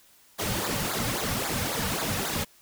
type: noise with flanger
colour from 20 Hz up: pink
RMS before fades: -29 dBFS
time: 0.38-2.45 s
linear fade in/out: 20 ms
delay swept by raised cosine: 0.34 to 3.04 ms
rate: 3.7 Hz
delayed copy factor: -0.95
effects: white hiss -58 dBFS RMS until 2.61 s